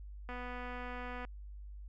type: click train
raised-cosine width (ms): 0.5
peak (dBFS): -30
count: 238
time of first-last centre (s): 0.29-1.25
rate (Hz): 247
effects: added 50 Hz sine -45 dBFS peak until 1.88 s